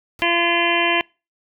pink noise with exponential decay, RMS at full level -40 dBFS, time 0.19-0.36 s, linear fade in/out 0 ms, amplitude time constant 36 ms
harmonic tone, 342.4 Hz, F4, 34 cents flat, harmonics 1 / 2 / 3 / 5 / 6 / 7 / 8 / 9, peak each -24 / -24 / -24 / -24 / -24 / -24 / -24 / -24 dBFS, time 0.22-1.01 s, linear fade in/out 0 ms
effects noise-tail reverb RT60 0.3 s tail -26 dB re dry

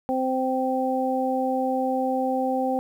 harmonic tone, 260 Hz, C4, 11 cents flat, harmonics 1 / 2 / 3, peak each -26 / -26 / -26 dBFS, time 0.09-2.79 s, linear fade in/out 0 ms, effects 9-bit

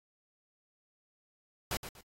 pink noise with echo, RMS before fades -35 dBFS, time 1.71-1.77 s, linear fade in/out 2 ms, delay 120 ms, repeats 2, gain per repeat -10 dB, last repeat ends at 2.01 s, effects AAC 48 kbps

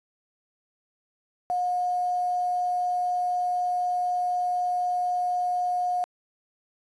sine tone with quantisation, 719 Hz, F#5, 50 cents flat, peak -23 dBFS, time 1.5-6.04 s, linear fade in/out 0 ms, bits 8, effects resampled to 22050 Hz

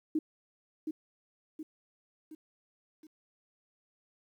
sine tone with echo, 311.1 Hz, D#4, in tune, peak -26 dBFS, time 0.15-0.19 s, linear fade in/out 5 ms, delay 720 ms, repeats 4, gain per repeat -6 dB, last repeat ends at 3.07 s, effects 11-bit

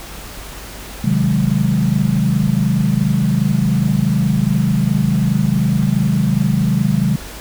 sine chord, Ab dominant seventh, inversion first, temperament equal, 130.81 / 155.56 / 185 / 207.7 Hz, C3 / Eb3 / Gb3 / Ab3, 0 / 0 / 0 / 0 cents, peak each -18 dBFS, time 1.04-7.16 s, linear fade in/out 5 ms, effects added 50 Hz sine -35 dBFS peak until 7.4 s + pink hiss -33 dBFS RMS until 7.4 s

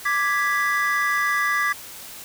triangle chord, G# diminished, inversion second, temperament equal, 1174.7 / 1661.2 / 1975.5 Hz, D6 / G#6 / B6, 0 / 0 / 0 cents, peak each -22 dBFS, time 0.05-1.73 s, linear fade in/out 10 ms, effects white hiss -39 dBFS RMS until 2.24 s

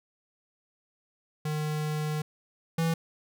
square tone pair in turn, 152.5 / 164.53 Hz, D#3 / E3, -34 / -3 cents, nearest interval minor second, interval 131 cents, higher second, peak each -29 / -25 dBFS, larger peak second, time 1.45-2.22 / 2.78-2.94 s, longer first, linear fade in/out 5 ms, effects none

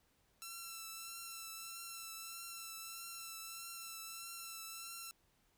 5% pulse tone with vibrato, 1341 Hz, E6, 29 cents sharp, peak -35 dBFS, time 0.42-5.11 s, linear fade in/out 0 ms, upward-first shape triangle, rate 1.6 Hz, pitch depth 29 cents each way, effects pink hiss -75 dBFS RMS until 5.57 s

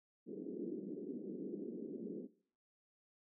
white band-pass noise, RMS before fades -45 dBFS, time 0.26-2.28 s, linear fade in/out 50 ms, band 190 to 410 Hz, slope 48 dB/octave, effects noise-tail reverb RT60 0.5 s tail -19 dB re dry

